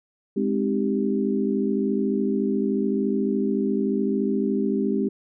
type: chord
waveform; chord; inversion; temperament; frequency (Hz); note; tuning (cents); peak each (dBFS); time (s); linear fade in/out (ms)
sine; Ab major seventh; none; equal; 207.7 / 261.6 / 311.1 / 392; Ab3 / C4 / Eb4 / G4; 0 / 0 / 0 / 0; -24 / -26 / -30 / -26; 0.36-5.09; 10
effects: none